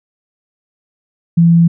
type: tone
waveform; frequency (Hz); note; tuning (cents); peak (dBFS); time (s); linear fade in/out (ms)
sine; 168.4; E3; +37; -5; 1.37-1.68; 10
effects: none